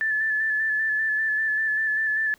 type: tone with vibrato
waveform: sine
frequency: 1745 Hz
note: A6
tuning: 15 cents flat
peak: -21 dBFS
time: 0.01-2.34 s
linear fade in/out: 0 ms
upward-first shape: square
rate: 5.1 Hz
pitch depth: 22 cents each way
effects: pink hiss -58 dBFS RMS until 2.38 s